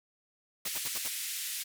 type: band-pass noise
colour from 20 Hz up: white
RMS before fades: -37 dBFS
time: 0.65-1.64 s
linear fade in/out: 20 ms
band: 1900 to 14000 Hz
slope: 24 dB/octave
type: noise bursts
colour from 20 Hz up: white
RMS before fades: -36 dBFS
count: 5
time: 0.65-1.081 s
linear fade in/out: 5 ms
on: 35 ms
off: 64 ms
effects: none